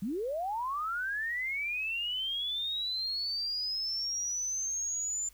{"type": "linear sweep", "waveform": "sine", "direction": "up", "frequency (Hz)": [176.9, 7160], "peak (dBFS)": -31, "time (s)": [0.02, 5.29], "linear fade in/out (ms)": 5, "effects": ["added 50 Hz sine -59 dBFS peak until 5.33 s", "white hiss -62 dBFS RMS until 5.33 s"]}